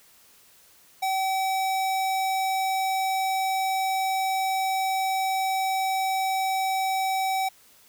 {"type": "tone", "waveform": "square", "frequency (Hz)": 765, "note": "G5", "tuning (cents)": -42, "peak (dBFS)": -24, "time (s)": [1.02, 7.49], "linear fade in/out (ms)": 10, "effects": ["white hiss -56 dBFS RMS until 7.88 s"]}